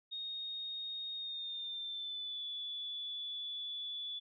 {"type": "tone with pitch glide", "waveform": "sine", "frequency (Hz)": [3717, 3448], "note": ["A#7", "A7"], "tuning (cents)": [-6, -36], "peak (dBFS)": -39, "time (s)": [0.11, 4.2], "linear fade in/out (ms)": 20, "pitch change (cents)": -130, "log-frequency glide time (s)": [1.15, 2.45], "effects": []}